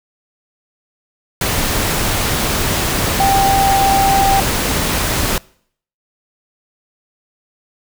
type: tone in noise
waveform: sine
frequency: 784 Hz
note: G5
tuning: in tune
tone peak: -11 dBFS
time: 3.2-4.4 s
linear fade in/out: 2 ms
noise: pink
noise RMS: -17 dBFS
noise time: 1.41-5.38 s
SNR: +3 dB
effects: noise-tail reverb RT60 0.6 s tail -24 dB re dry